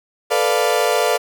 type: chord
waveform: 35% pulse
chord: B half-diminished seventh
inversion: third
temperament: equal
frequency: 440 / 493.9 / 587.3 / 698.5 Hz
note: A4 / B4 / D5 / F5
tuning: 0 / 0 / 0 / 0 cents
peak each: -19 dBFS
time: 0.3-1.18 s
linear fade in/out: 20 ms
effects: none